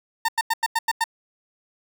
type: tone bursts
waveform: 30% pulse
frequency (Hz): 909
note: A#5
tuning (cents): -44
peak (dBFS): -16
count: 7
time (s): 0.25-1.041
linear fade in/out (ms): 5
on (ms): 35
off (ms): 91
effects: none